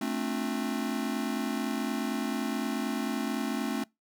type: chord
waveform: square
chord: D minor seventh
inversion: second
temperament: just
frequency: 220.2 / 264.3 / 293.7 / 352.4 Hz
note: A3 / C4 / D4 / F4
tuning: +2 / +18 / 0 / +16 cents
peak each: -34 / -34 / -37 / -40 dBFS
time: 0.01-3.84 s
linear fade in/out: 5 ms
effects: noise-tail reverb RT60 0.2 s tail -24 dB re dry